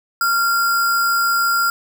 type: tone with sample-and-hold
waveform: sine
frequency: 1383 Hz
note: F6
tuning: 17 cents flat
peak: -14 dBFS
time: 0.21-1.7 s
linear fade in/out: 2 ms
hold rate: 6300 Hz
effects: none